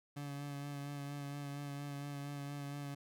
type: tone with vibrato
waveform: 30% pulse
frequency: 142.6 Hz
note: C#3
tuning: 49 cents sharp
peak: -39 dBFS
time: 0.16-2.95 s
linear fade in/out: 10 ms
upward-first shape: sine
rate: 4.3 Hz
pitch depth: 20 cents each way
effects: none

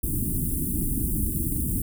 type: band-stop noise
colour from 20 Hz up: pink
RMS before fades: -26 dBFS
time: 0.03-1.82 s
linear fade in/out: 5 ms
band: 330 to 9200 Hz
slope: 48 dB/octave
effects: none

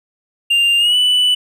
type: tone with pitch glide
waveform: triangle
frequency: 2794 to 2977 Hz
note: F7 to F#7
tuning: 0 to +10 cents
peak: -9 dBFS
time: 0.5-1.35 s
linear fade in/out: 10 ms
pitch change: +110 cents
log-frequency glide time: 0.78-0.96 s
effects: none

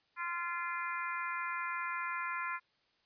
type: harmonic tone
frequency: 345.4 Hz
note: F4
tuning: 19 cents flat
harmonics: 3 / 4 / 5 / 6 / 7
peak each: -39 / -40 / -43 / -43 / -45 dBFS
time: 0.16-2.6 s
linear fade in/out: 50 ms
effects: white hiss -73 dBFS RMS until 3.05 s + resampled to 11025 Hz

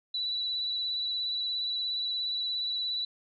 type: tone with vibrato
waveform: sine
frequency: 3951 Hz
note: B7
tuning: in tune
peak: -29 dBFS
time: 0.14-3.05 s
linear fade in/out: 5 ms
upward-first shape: sine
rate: 17 Hz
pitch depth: 20 cents each way
effects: none

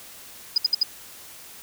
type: tone bursts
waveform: sine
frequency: 4978 Hz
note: D#8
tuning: in tune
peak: -15 dBFS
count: 4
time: 0.56-0.832 s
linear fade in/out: 5 ms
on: 20 ms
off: 64 ms
effects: white hiss -44 dBFS RMS until 1.62 s

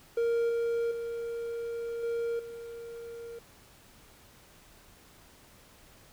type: tone with level steps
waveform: triangle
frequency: 466.2 Hz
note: A#4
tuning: in tune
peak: -23 / -25 / -31 / -27 / -38 dBFS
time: 0.17-3.39 s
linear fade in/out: 5 ms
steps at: 0.49 / 0.91 / 2.03 / 2.39 s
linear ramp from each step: 5 ms
effects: pink hiss -57 dBFS RMS until 6.12 s

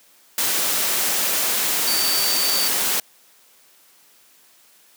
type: tone in noise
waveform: sine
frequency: 4587 Hz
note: D8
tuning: 42 cents flat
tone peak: -22 dBFS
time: 1.87-2.68 s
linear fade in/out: 2 ms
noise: white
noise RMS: -21 dBFS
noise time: 0.38-3 s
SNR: -4 dB
effects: white hiss -54 dBFS RMS until 4.96 s + high-pass 200 Hz 12 dB/octave

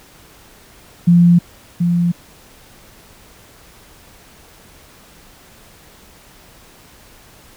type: tone with echo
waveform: sine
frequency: 173.2 Hz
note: F3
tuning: 14 cents flat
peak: -6 dBFS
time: 1.07-1.39 s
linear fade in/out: 10 ms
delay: 730 ms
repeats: 1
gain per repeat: -6 dB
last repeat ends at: 2.12 s
effects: pink hiss -45 dBFS RMS until 7.56 s

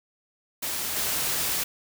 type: noise with level steps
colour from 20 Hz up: white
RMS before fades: -30 / -27 dBFS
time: 0.62-1.64 s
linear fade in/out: 10 ms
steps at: 0.96 s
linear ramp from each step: 5 ms
effects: none

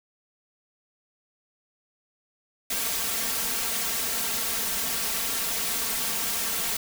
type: noise with comb filter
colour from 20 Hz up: white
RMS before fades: -28 dBFS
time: 2.7-6.77 s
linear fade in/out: 5 ms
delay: 4.4 ms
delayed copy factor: +0.8
effects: none

